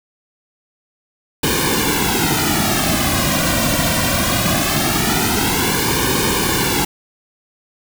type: noise with flanger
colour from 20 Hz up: pink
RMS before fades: -17 dBFS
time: 1.43-6.85 s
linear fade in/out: 5 ms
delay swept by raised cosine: 1.5 to 2.37 ms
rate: 0.21 Hz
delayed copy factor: -0.95
effects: none